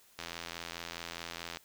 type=click train; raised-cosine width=0.2 ms; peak=-22 dBFS; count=118; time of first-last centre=0.19-1.571 s; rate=84.7 Hz; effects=white hiss -63 dBFS RMS until 1.64 s